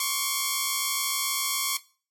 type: tone pair together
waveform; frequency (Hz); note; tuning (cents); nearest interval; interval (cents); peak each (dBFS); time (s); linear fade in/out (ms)
5% pulse; 1066 / 1133; C6 / C#6; +32 / +37; minor second; 105; -16; 0-1.77; 2
effects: noise-tail reverb RT60 0.4 s tail -20 dB re dry + AAC 64 kbps